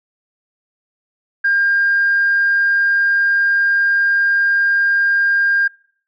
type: tone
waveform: sine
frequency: 1605 Hz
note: G6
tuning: 40 cents sharp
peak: -11 dBFS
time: 1.44-5.68 s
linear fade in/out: 10 ms
effects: noise-tail reverb RT60 0.6 s tail -24 dB re dry + tanh soft clip ceiling -7 dBFS